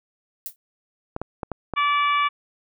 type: noise with exponential decay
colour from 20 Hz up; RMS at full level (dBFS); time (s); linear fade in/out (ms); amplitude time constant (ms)
violet; -27; 0.46-0.56; 1; 20
type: clicks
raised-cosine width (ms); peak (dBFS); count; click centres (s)
1; -14; 5; 1.164 / 1.216 / 1.432 / 1.517 / 1.737
type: harmonic tone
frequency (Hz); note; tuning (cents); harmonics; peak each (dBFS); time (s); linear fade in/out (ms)
579; D5; -25; 2 / 3 / 4 / 5 / 6; -19 / -32 / -25 / -32 / -35; 1.76-2.29; 20
effects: none